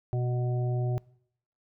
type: harmonic tone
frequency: 123.47 Hz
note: B2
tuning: in tune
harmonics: 1 / 3 / 5 / 6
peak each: -26 / -36 / -40 / -42 dBFS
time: 0.13-0.98 s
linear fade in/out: 0 ms
effects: noise-tail reverb RT60 0.7 s tail -24 dB re dry